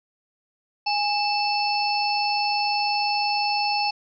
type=harmonic tone with a mistuned harmonic; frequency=880 Hz; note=A5; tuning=in tune; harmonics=1 / 3 / 5 / 6; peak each=-23 / -28 / -29 / -29 dBFS; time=0.86-3.91 s; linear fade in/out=10 ms; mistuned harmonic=1; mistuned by=-110 cents; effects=none